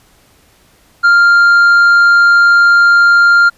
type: tone with tanh clipping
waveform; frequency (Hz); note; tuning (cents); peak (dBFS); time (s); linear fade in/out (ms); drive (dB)
triangle; 1396.9; F6; 0; -5; 1.03-3.5; 20; 8
effects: pink hiss -49 dBFS RMS until 3.57 s + resampled to 32000 Hz